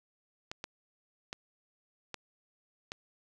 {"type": "clicks", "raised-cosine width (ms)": 0.2, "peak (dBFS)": -21, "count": 5, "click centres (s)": [0.515, 0.641, 1.329, 2.143, 2.919], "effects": []}